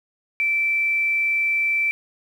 sine tone with quantisation, 2331 Hz, D7, 14 cents flat, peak -18 dBFS, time 0.4-1.91 s, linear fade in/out 0 ms, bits 8, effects none

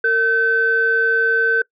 sine tone pair together, 455.7 / 1532.8 Hz, A#4 / G6, -39 / -39 cents, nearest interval octave + major sixth, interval 2100 cents, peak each -19 / -14 dBFS, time 0.04-1.62 s, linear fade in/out 5 ms, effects noise-tail reverb RT60 0.1 s tail -23 dB re dry + tanh soft clip ceiling -6 dBFS

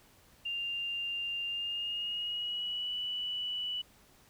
sine tone with pitch glide, 2794 to 2960 Hz, F7 to F#7, 0 to 0 cents, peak -33 dBFS, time 0.45-3.82 s, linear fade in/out 10 ms, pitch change +100 cents, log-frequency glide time 1.47-2.94 s, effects pink hiss -62 dBFS RMS until 4.29 s

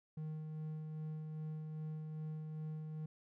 triangle tone with tremolo, 155.5 Hz, D#3, 1 cent flat, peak -38 dBFS, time 0.17-3.06 s, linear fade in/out 5 ms, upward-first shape sine, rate 2.5 Hz, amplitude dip 30%, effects none

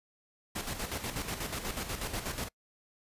pink noise with tremolo, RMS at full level -35 dBFS, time 0.55-2.49 s, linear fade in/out 10 ms, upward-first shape square, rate 8.2 Hz, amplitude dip 55%, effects noise-tail reverb RT60 0.1 s tail -25 dB re dry + resampled to 32000 Hz

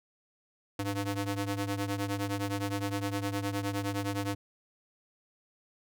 sawtooth ring-modulated tone, 200.5 Hz, G3, 39 cents sharp, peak -24 dBFS, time 0.79-4.35 s, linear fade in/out 5 ms, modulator 95.4 Hz, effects none

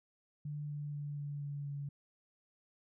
sine tone with pitch steps, 147.7 / 146.6 / 145.5 / 144.41 / 143.33 / 142.26 Hz, D3 / D3 / D3 / D3 / D3 / C#3, +10 / -3 / -16 / -29 / -42 / +45 cents, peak -38 dBFS, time 0.45-1.89 s, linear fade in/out 5 ms, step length 240 ms, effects none

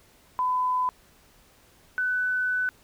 sine tone pair in turn, 1006 / 1499.5 Hz, B5 / F#6, +32 / +23 cents, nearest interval perfect fifth, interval 691 cents, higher second, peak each -22 / -23 dBFS, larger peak first, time 0.39-0.89 / 1.98-2.69 s, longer second, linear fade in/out 0 ms, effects pink hiss -58 dBFS RMS until 2.83 s

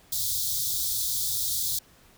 white band-stop noise, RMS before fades -28 dBFS, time 0.12-1.79 s, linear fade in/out 5 ms, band 140 to 3400 Hz, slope 96 dB/octave, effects pink hiss -57 dBFS RMS until 2.17 s

